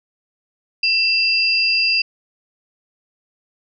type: tone pair together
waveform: sine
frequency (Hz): 2677 / 4821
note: E7 / D8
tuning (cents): +26 / +45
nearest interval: minor seventh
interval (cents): 1019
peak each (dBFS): -17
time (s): 0.83-2.02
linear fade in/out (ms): 5
effects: none

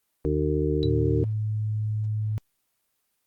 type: harmonic tone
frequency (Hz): 75.6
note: D#2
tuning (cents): -49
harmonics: 1 / 2 / 4 / 5 / 6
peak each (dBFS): -28 / -28 / -28 / -28 / -28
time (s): 0.25-1.24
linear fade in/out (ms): 0
type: tone with exponential decay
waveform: sine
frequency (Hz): 3937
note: B7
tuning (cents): -6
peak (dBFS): -29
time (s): 0.83-0.91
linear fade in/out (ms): 0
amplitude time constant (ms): 17
type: tone with pitch glide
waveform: sine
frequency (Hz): 110.9 to 107.31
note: A2 to A2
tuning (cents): +14 to -43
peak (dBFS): -24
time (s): 0.84-2.38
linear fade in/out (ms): 0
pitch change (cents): -57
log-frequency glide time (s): 1.08-1.38
effects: white hiss -74 dBFS RMS until 3.26 s + Opus 24 kbps

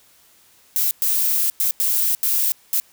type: noise bursts at uneven times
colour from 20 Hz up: violet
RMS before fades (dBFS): -19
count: 6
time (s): 0.76-0.91 / 1.02-1.5 / 1.6-1.71 / 1.8-2.15 / 2.23-2.52 / 2.73-2.8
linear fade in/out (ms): 0
effects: white hiss -54 dBFS RMS until 2.92 s

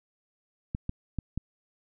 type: clicks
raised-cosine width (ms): 5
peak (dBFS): -18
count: 4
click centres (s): 0.749 / 0.894 / 1.187 / 1.376
effects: none

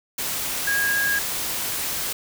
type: tone in noise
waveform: sine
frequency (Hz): 1638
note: G#6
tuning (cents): -24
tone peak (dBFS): -20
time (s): 0.67-1.19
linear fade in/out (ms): 5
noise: white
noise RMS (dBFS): -27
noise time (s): 0.18-2.13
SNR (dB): +4
effects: none

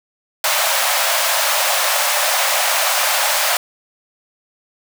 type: high-pass noise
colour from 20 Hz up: pink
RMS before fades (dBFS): -17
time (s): 0.44-3.57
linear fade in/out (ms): 2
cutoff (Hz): 550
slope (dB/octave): 96
effects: none

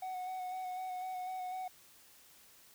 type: tone with vibrato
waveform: triangle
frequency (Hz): 740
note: F#5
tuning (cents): 0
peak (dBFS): -36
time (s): 0.02-1.68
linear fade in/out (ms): 5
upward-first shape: square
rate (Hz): 4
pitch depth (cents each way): 17
effects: white hiss -61 dBFS RMS until 2.74 s

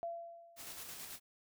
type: tone with exponential decay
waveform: sine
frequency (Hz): 679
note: F5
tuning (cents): -49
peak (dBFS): -36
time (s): 0.03-0.91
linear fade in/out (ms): 0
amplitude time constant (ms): 190
type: noise with tremolo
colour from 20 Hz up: white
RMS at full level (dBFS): -47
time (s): 0.56-1.2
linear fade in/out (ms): 50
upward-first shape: square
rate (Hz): 9.2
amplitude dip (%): 30
effects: none

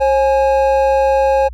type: tone pair together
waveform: triangle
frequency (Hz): 538 / 834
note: C5 / G#5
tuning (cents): +48 / +7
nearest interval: minor sixth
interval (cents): 759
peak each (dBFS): -10 / -13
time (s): 0-1.49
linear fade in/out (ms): 20
effects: added 60 Hz sine -28 dBFS peak until 1.53 s

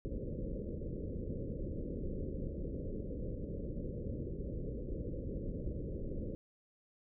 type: low-pass noise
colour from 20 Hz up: pink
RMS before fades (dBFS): -40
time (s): 0.05-6.35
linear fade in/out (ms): 0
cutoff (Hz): 560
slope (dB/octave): 96
effects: none

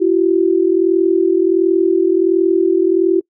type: tone pair together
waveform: sine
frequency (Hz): 338.4 / 379.8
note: E4 / F#4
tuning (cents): +45 / +45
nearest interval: major second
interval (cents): 200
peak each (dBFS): -13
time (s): 0-3.21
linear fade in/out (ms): 20
effects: noise-tail reverb RT60 0.1 s tail -25 dB re dry

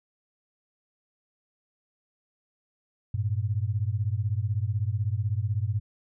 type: beating tone pair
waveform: sine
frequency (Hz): 98 / 114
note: G2 / A#2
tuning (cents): 0 / -38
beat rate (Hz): 16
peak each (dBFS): -27 / -28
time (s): 3.14-5.8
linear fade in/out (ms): 5
effects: none

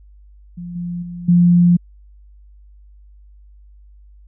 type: tone with level steps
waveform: sine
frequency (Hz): 174.61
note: F3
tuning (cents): 0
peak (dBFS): -27 / -22 / -27 / -8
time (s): 0.57-1.77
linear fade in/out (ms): 10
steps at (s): 0.75 / 1.02 / 1.28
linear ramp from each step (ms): 10
effects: added 50 Hz sine -42 dBFS peak until 4.27 s

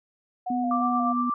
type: tone with vibrato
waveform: sine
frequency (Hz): 719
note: F#5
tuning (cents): -50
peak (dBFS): -27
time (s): 0.46-1.13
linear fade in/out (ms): 10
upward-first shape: square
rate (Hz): 2.8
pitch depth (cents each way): 32
type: tone with pitch glide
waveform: sine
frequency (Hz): 250 to 246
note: B3 to B3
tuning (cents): +21 to -7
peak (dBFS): -25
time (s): 0.5-1.3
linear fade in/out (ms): 5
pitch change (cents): -28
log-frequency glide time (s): 0.6-0.94
type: tone with tremolo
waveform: sine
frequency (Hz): 1174.7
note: D6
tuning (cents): 0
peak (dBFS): -23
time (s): 0.71-1.34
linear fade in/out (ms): 2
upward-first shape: sine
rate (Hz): 8.7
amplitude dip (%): 40
effects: none

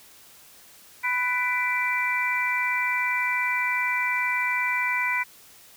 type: harmonic tone with a mistuned harmonic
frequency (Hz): 496.9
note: B4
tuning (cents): +11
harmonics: 2 / 3 / 4 / 5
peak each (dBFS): -29 / -32 / -26 / -27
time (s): 1.03-5.24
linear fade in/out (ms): 20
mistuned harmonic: 5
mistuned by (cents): -100
effects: white hiss -51 dBFS RMS until 5.76 s

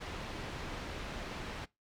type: low-pass noise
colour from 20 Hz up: pink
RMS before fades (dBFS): -42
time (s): 0-1.66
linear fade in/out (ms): 20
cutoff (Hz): 3800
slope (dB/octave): 12
effects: noise-tail reverb RT60 0.2 s tail -21 dB re dry

